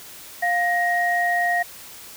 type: tone pair together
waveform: sine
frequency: 704 / 1879.5 Hz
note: F5 / A#6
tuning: +14 / +14 cents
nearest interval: octave + perfect fourth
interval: 1700 cents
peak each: -21 dBFS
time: 0.42-1.63 s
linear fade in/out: 10 ms
effects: white hiss -41 dBFS RMS until 2.16 s